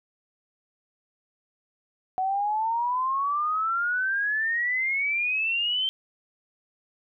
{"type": "exponential sweep", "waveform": "sine", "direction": "up", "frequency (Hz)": [743, 3136], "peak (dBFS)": -23, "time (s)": [2.18, 5.89], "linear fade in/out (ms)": 0, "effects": []}